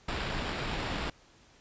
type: noise with sample-and-hold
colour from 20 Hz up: pink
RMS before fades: -34 dBFS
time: 0.08-1.1 s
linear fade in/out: 5 ms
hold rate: 6300 Hz
effects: pink hiss -60 dBFS RMS until 1.6 s + resampled to 16000 Hz